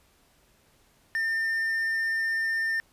triangle tone, 1804 Hz, A6, 43 cents sharp, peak -23 dBFS, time 1.15-2.8 s, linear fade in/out 0 ms, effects pink hiss -63 dBFS RMS until 2.92 s + resampled to 32000 Hz

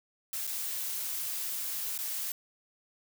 blue noise with dropouts, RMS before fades -35 dBFS, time 0.33-2.32 s, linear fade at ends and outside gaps 1 ms, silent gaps 0.469-0.475 / 1.978-1.988 s, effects none

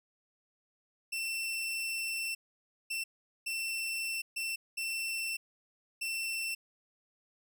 sawtooth tone bursts at uneven times, 2689 Hz, E7, 34 cents sharp, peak -30 dBFS, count 6, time 1.12-2.35 / 2.9-3.04 / 3.46-4.22 / 4.36-4.56 / 4.77-5.37 / 6.01-6.55 s, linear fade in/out 10 ms, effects none

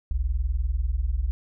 sine tone pair together, 47.95 / 68.2 Hz, G1 / C#2, -37 / -28 cents, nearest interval tritone, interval 609 cents, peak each -25 dBFS, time 0.11-1.31 s, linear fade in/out 0 ms, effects none

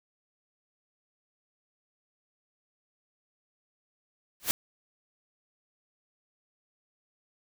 white noise with exponential growth, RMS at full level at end -21 dBFS, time 4.4-4.51 s, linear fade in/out 0 ms, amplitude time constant 22 ms, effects none

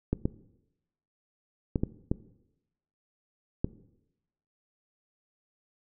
clicks, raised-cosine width 3 ms, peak -13 dBFS, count 6, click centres 0.13 / 0.255 / 1.758 / 1.835 / 2.115 / 3.645 s, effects noise-tail reverb RT60 0.9 s tail -18 dB re dry

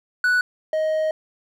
triangle tone pair in turn, 1480 / 626.6 Hz, F#6 / D#5, 0 / +12 cents, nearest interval octave + minor third, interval 1488 cents, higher first, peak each -14 / -17 dBFS, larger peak first, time 0.24-0.41 / 0.73-1.11 s, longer second, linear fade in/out 2 ms, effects none

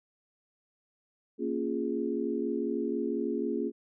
sine chord, Bb minor seventh, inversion none, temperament equal, 233.1 / 277.2 / 349.2 / 415.3 Hz, Bb3 / Db4 / F4 / Ab4, 0 / 0 / 0 / 0 cents, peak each -34 dBFS, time 1.38-3.72 s, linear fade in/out 50 ms, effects none

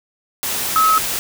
sine tone in noise, 1286 Hz, E6, 43 cents flat, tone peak -11 dBFS, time 0.76-0.98 s, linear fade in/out 0 ms, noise white, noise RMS -22 dBFS, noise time 0.43-1.19 s, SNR +8 dB, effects none

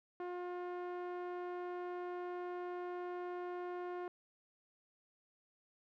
sawtooth tone with low-pass filter, 356.3 Hz, F4, 35 cents sharp, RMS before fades -43 dBFS, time 0.2-4.08 s, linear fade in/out 2 ms, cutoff 1300 Hz, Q 0.85, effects none

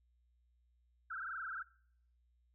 sine tone with frequency modulation, 1447 Hz, F#6, 39 cents flat, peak -40 dBFS, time 1.1-1.63 s, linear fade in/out 10 ms, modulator 22.8 Hz, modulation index 6.4, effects noise-tail reverb RT60 0.7 s tail -23 dB re dry + added 60 Hz sine -70 dBFS peak until 2.54 s

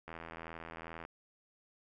click train, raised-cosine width 0.5 ms, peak -30 dBFS, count 81, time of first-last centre 0.08-1.051 s, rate 82.4 Hz, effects none

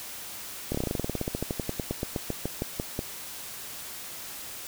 slowing click train, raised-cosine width 2 ms, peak -15 dBFS, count 28, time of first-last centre 0.72-2.991 s, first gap 26 ms, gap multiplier 1.08, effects white hiss -40 dBFS RMS until 4.67 s

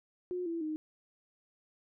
sine tone with pitch steps, 360 / 334 / 309.8 Hz, F#4 / E4 / D#4, -47 / +23 / -7 cents, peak -33 dBFS, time 0.31-0.76 s, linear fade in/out 0 ms, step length 150 ms, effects none

